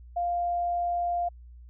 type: tone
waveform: sine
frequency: 698.5 Hz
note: F5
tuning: in tune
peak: -25 dBFS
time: 0.16-1.29 s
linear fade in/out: 10 ms
effects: added 60 Hz sine -45 dBFS peak until 1.69 s